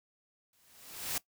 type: noise with exponential growth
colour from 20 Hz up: white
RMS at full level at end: -32 dBFS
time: 0.53-1.18 s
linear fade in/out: 2 ms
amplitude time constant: 140 ms
effects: noise-tail reverb RT60 0.1 s tail -19 dB re dry